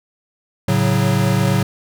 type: chord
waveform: square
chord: F# minor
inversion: first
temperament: equal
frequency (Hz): 110 / 138.59 / 185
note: A2 / C#3 / F#3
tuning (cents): 0 / 0 / 0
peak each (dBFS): -19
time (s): 0.68-1.63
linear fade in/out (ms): 5
effects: none